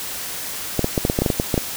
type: clicks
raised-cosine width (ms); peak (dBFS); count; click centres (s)
2; -4; 12; 0.793 / 0.844 / 0.978 / 1.051 / 1.099 / 1.189 / 1.22 / 1.262 / 1.302 / 1.399 / 1.542 / 1.578
effects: white hiss -29 dBFS RMS until 1.76 s